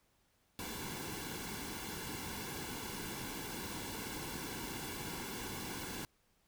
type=noise with comb filter; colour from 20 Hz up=pink; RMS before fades=-43 dBFS; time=0.59-6.05 s; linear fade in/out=0 ms; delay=1.6 ms; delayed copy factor=-0.65; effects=pink hiss -74 dBFS RMS until 6.47 s